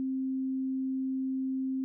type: tone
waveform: sine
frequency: 263.5 Hz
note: C4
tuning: 12 cents sharp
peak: -29 dBFS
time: 0-1.84 s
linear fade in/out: 0 ms
effects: none